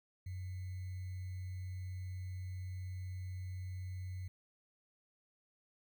sine tone with sample-and-hold, 92.1 Hz, F#2, 7 cents flat, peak -40 dBFS, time 0.26-4.28 s, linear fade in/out 5 ms, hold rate 2100 Hz, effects none

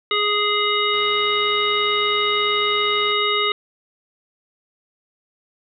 harmonic tone, 415.9 Hz, G#4, 2 cents sharp, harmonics 1 / 3 / 5 / 7 / 9, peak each -24 / -22 / -24 / -25 / -23 dBFS, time 0.11-3.52 s, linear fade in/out 2 ms
click train, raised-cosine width 0.3 ms, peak -22 dBFS, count 215, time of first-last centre 0.94-3.119 s, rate 98.2 Hz
effects none

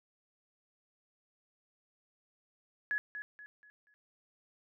sine tone with echo, 1691 Hz, G#6, 31 cents sharp, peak -30 dBFS, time 2.91-2.98 s, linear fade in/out 0 ms, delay 240 ms, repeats 4, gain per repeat -9 dB, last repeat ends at 3.94 s, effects none

